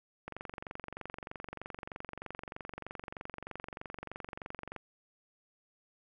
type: click train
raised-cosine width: 0.5 ms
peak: -26 dBFS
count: 105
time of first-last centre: 0.28-4.763 s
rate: 23.2 Hz
effects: none